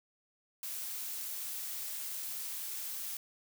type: noise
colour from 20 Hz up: blue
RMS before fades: -40 dBFS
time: 0.63-3.17 s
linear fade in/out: 2 ms
effects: none